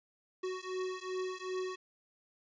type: beating tone pair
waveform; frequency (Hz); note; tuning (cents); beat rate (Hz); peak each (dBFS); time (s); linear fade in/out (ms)
square; 370 / 372.6; F#4 / F#4; 0 / +12; 2.6; -40 / -40; 0.43-1.76; 10
effects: resampled to 16000 Hz + 12-bit